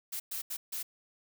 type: noise bursts at uneven times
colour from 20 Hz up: blue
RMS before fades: -37 dBFS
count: 4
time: 0.12-0.2 / 0.31-0.42 / 0.5-0.57 / 0.72-0.83 s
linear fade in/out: 10 ms
effects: none